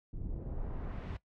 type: noise with low-pass filter sweep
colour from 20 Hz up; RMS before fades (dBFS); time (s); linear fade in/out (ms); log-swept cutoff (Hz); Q
brown; -39; 0.13-1.17; 5; 250 to 3700; 0.84
effects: noise-tail reverb RT60 0.1 s tail -17 dB re dry